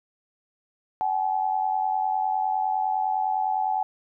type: tone pair together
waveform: sine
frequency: 760.1 / 850 Hz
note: F#5 / G#5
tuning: +46 / +40 cents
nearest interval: major second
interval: 194 cents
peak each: -25 dBFS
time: 1.01-3.83 s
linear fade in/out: 0 ms
effects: none